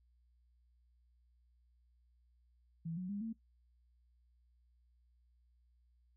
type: tone with pitch steps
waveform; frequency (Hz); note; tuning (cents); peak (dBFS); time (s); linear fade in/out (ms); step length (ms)
sine; 164.7 / 182.75 / 202.8 / 225; E3 / F#3 / G#3 / A3; -1 / -21 / -41 / +39; -38; 2.85-3.33; 10; 120
effects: noise-tail reverb RT60 0.1 s tail -17 dB re dry + added 60 Hz sine -68 dBFS peak until 6.16 s